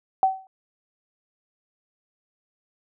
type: tone with exponential decay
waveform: sine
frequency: 763 Hz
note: G5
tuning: 47 cents flat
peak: -12 dBFS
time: 0.23-0.47 s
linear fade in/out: 1 ms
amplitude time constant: 51 ms
effects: none